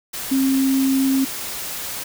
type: tone in noise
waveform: sine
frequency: 267.7 Hz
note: C4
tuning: 40 cents sharp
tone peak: -15 dBFS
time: 0.31-1.25 s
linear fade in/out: 10 ms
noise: white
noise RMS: -29 dBFS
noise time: 0.13-2.04 s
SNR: +11 dB
effects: none